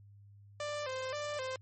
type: tone with vibrato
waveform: sawtooth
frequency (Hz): 554.4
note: C#5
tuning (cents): 0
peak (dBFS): -32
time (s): 0.6-1.56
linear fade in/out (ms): 2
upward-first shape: square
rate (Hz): 1.9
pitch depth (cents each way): 110
effects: added 101 Hz sine -54 dBFS peak until 1.61 s + MP3 32 kbps